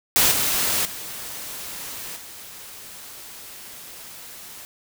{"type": "noise with level steps", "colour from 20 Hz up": "white", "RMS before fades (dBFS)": [-17, -22, -34, -40], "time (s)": [0.16, 4.65], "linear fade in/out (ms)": 0, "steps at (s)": [0.31, 0.85, 2.16], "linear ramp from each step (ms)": 5, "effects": []}